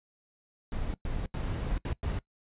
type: noise bursts at uneven times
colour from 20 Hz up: brown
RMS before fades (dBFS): -32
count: 5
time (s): 0.72-0.94 / 1.05-1.26 / 1.34-1.78 / 1.85-1.93 / 2.03-2.19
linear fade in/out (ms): 2
effects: noise-tail reverb RT60 0.1 s tail -20 dB re dry + resampled to 8000 Hz